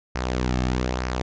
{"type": "tone with flanger", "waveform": "sawtooth", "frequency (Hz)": 62.6, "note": "B1", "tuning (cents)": 24, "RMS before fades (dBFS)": -25, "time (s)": [0.15, 1.22], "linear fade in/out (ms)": 5, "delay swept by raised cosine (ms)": [0.27, 2.07], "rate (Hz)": 1.1, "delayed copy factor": -0.5, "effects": ["resampled to 16000 Hz"]}